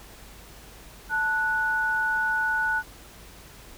sine tone pair together, 880 / 1473.1 Hz, A5 / F#6, 0 / -8 cents, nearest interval major sixth, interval 892 cents, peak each -29 / -23 dBFS, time 1.09-2.83 s, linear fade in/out 50 ms, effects added 50 Hz sine -50 dBFS peak until 3.77 s + pink hiss -48 dBFS RMS until 3.77 s

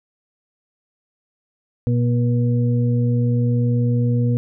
harmonic tone, 120.5 Hz, B2, 42 cents flat, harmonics 1 / 2 / 4, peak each -16 / -22 / -28 dBFS, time 1.87-4.37 s, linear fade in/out 0 ms, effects none

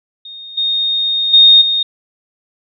sine tone with level steps, 3696 Hz, A#7, 16 cents flat, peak -29 / -13 / -3 / -12 dBFS, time 0.25-1.83 s, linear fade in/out 5 ms, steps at 0.57 / 1.33 / 1.61 s, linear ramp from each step 10 ms, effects none

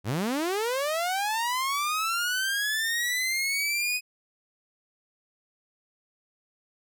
sawtooth linear sweep, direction up, 87.31 to 2512 Hz, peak -22 dBFS, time 0.04-4.01 s, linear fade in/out 50 ms, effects none

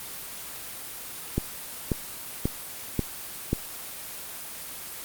click train, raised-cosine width 3 ms, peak -10 dBFS, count 5, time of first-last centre 1.38-3.531 s, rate 1.86 Hz, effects white hiss -38 dBFS RMS until 5.04 s + Opus 24 kbps

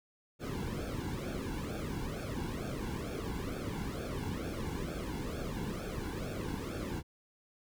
brown noise with flanger, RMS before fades -38 dBFS, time 0.39-7.03 s, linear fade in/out 50 ms, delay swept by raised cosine 1 to 1.64 ms, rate 2.2 Hz, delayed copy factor -0.9, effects none

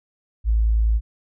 sine tone, 55 Hz, A1, in tune, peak -15 dBFS, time 0.44-1.01 s, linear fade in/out 50 ms, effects none

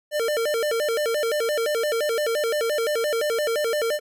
square tone with vibrato, 523.3 Hz, C5, in tune, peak -22 dBFS, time 0.11-4 s, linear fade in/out 50 ms, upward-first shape square, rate 5.8 Hz, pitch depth 230 cents each way, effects none

